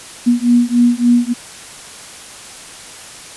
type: beating tone pair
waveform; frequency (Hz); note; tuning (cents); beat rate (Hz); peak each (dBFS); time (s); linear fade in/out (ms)
sine; 239.1 / 242.6; A#3 / B3; +44 / -31; 3.5; -12; 0.26-1.34; 20
effects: white hiss -34 dBFS RMS until 3.36 s + resampled to 24000 Hz